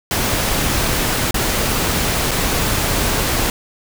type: noise with dropouts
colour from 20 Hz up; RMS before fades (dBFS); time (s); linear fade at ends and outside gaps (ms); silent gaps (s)
pink; -18; 0.11-3.5; 1; 1.309-1.343 / 2.31-2.314
effects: none